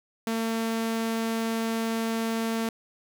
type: tone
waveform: sawtooth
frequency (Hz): 226.1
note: A3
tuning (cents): +47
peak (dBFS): -22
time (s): 0.27-2.69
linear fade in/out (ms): 2
effects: none